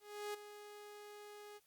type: tone with ADSR envelope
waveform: sawtooth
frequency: 415.3 Hz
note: G#4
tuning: in tune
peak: -36 dBFS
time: 0-1.6 s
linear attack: 340 ms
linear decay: 11 ms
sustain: -12 dB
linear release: 35 ms
effects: white hiss -74 dBFS RMS until 1.66 s + Opus 48 kbps